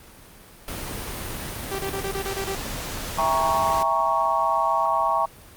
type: noise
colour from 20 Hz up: pink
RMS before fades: -32 dBFS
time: 0.68-3.83 s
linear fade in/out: 2 ms
type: tone bursts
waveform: sawtooth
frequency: 390.2 Hz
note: G4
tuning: 8 cents flat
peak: -23 dBFS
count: 8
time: 1.71-2.552 s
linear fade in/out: 5 ms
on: 79 ms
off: 30 ms
type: chord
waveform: sine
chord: E diminished seventh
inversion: none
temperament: equal with one note detuned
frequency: 659.3 / 804.2 / 932.3 / 1108.7 Hz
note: E5 / G5 / Bb5 / Db6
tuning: 0 / +44 / 0 / 0 cents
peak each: -26 / -26 / -24 / -23 dBFS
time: 3.18-5.26 s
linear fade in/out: 10 ms
effects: pink hiss -47 dBFS RMS until 5.56 s + Opus 32 kbps